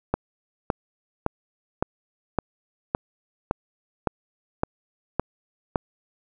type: click train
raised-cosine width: 1 ms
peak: -7 dBFS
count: 11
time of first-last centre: 0.14-5.758 s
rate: 1.78 Hz
effects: none